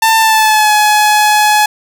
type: tone with pitch glide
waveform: sawtooth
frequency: 893 to 845.3 Hz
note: A5 to G#5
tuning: +25 to +30 cents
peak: -3 dBFS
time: 0.02-1.66 s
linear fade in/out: 5 ms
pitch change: -95 cents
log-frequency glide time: 0.18-0.72 s
effects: none